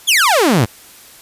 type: exponential sweep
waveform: sawtooth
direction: down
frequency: 3600 to 95.6 Hz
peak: -6 dBFS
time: 0.07-0.66 s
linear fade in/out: 20 ms
effects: white hiss -41 dBFS RMS until 1.21 s + resampled to 32000 Hz